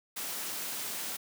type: noise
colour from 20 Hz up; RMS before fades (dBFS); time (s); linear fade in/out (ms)
white; -37; 0.16-1.17; 10
effects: high-pass 150 Hz 12 dB/octave